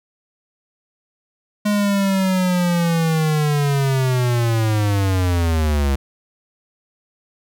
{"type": "linear sweep", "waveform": "square", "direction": "down", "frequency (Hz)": [209.2, 67.1], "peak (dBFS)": -16, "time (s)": [1.65, 5.96], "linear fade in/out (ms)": 10, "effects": []}